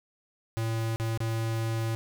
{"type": "tone with dropouts", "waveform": "square", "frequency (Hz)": 113, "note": "A2", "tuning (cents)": 47, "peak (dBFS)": -28, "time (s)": [0.57, 1.95], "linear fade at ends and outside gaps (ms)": 0, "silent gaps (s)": [[0.96, 0.999], [1.175, 1.204]], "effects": []}